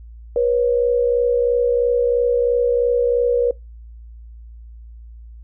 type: tone pair together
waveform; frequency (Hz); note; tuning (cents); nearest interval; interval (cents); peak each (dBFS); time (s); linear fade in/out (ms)
sine; 483 / 546; B4 / C#5; -39 / -26; major second; 213; -15 / -21; 0.36-3.51; 2
effects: noise-tail reverb RT60 0.2 s tail -23 dB re dry + added 57 Hz sine -36 dBFS peak until 5.43 s